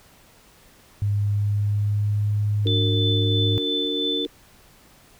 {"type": "tone with pitch glide", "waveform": "sine", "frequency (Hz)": [102.3, 104.09], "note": ["G#2", "G#2"], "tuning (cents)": [-26, 4], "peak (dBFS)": -19, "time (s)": [1.02, 3.58], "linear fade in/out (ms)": 0, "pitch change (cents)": 30, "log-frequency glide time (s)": [1.16, 2.34]}
{"type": "chord", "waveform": "sine", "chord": "D augmented", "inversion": "none", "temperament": "just", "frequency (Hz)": [293.7, 367.1, 458.9], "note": ["D4", "F#4", "A#4"], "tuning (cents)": [0, -14, -27], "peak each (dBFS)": [-28, -31, -29], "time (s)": [2.65, 4.27], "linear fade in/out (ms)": 10}
{"type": "tone with tremolo", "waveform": "sine", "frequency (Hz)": 3520, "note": "A7", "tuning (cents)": 0, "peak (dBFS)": -22, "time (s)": [2.67, 4.25], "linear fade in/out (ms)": 0, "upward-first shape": "triangle", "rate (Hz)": 3, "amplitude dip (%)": 40}
{"effects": ["pink hiss -53 dBFS RMS until 5.19 s"]}